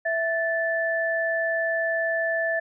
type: tone pair together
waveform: sine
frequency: 659.3 / 1752.5 Hz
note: E5 / A6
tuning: 0 / -7 cents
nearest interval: octave + perfect fourth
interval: 1693 cents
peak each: -25 dBFS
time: 0.05-2.6 s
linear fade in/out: 10 ms
effects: none